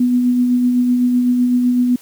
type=tone with tremolo; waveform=sine; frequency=246.9 Hz; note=B3; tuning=in tune; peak=-10 dBFS; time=0-1.96 s; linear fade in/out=5 ms; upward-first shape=sine; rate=7.9 Hz; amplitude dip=30%; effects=white hiss -45 dBFS RMS until 2.01 s